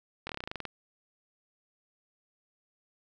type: slowing click train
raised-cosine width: 0.3 ms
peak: -20 dBFS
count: 12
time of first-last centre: 0.27-0.653 s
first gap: 23 ms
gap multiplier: 1.08
effects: none